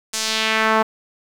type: tone with band-pass filter sweep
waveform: sawtooth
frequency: 220 Hz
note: A3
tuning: in tune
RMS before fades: -19 dBFS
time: 0.13-0.83 s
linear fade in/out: 10 ms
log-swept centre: 7300 to 950 Hz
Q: 1.4
effects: 7-bit